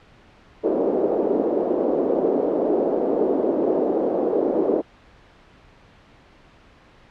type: band-pass noise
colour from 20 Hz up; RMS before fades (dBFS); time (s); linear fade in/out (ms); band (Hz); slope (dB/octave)
white; -21; 0.63-4.82; 20; 290 to 510; 24
effects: pink hiss -51 dBFS RMS until 7.1 s + low-pass 3000 Hz 12 dB/octave